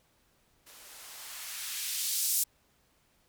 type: noise with band-pass filter sweep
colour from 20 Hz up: violet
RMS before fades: -35 dBFS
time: 0.66-2.44 s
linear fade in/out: 10 ms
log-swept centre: 270 to 7700 Hz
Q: 0.8
effects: pink hiss -69 dBFS RMS until 3.28 s